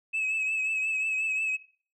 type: tone with vibrato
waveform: sine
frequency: 2585 Hz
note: E7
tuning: 34 cents flat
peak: -24 dBFS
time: 0.13-1.57 s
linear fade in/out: 20 ms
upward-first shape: triangle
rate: 5.6 Hz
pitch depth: 44 cents each way
effects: noise-tail reverb RT60 0.4 s tail -18 dB re dry + tanh soft clip ceiling -24 dBFS